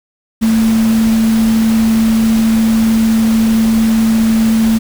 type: tone in noise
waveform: sine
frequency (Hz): 223.3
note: A3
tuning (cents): +26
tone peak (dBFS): -8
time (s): 0.41-4.79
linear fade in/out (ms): 20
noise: pink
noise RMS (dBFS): -24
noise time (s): 0.41-4.79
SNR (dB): +13
effects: none